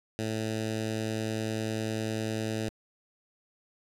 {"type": "tone with notch filter", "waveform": "10% pulse", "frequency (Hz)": 110, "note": "A2", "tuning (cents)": 0, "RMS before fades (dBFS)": -32, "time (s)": [0.19, 2.69], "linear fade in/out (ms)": 0, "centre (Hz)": 1100, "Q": 0.89, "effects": ["low-pass 10000 Hz 12 dB/octave", "10-bit"]}